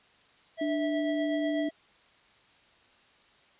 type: tone with tremolo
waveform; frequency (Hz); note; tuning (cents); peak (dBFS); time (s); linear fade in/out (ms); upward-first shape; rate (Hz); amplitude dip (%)
square; 653; E5; -17; -30; 0.57-1.71; 50; triangle; 8.1; 40
type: tone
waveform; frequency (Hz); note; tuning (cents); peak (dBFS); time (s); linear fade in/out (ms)
sine; 297; D4; +20; -28; 0.61-1.69; 5
effects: white hiss -61 dBFS RMS until 3.59 s + resampled to 8000 Hz